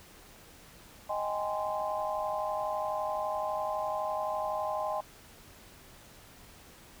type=chord; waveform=sine; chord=Ab major seventh; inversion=second; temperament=just; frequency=623 / 778.7 / 830.6 / 1038.3 Hz; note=Eb5 / G5 / Ab5 / C6; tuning=+2 / -12 / 0 / -14 cents; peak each=-34 / -38 / -36 / -36 dBFS; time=1.09-5.01 s; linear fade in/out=10 ms; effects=pink hiss -54 dBFS RMS until 7 s